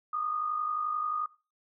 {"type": "tone pair together", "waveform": "sine", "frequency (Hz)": [1183, 1234.4], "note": ["D6", "D#6"], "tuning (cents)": [12, -14], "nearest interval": "minor second", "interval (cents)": 74, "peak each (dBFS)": [-37, -30], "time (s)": [0.13, 1.26], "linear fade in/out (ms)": 5, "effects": ["noise-tail reverb RT60 0.3 s tail -17 dB re dry"]}